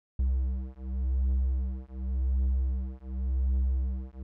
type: beating tone pair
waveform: triangle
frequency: 64.4 / 65.29 Hz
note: C2 / C2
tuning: -27 / -3 cents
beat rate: 0.89 Hz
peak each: -27 dBFS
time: 0.19-4.23 s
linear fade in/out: 5 ms
effects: none